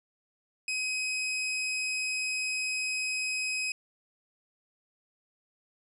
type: tone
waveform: sawtooth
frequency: 2529 Hz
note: D#7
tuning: 28 cents sharp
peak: -26 dBFS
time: 0.68-3.72 s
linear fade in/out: 2 ms
effects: resampled to 24000 Hz + 11-bit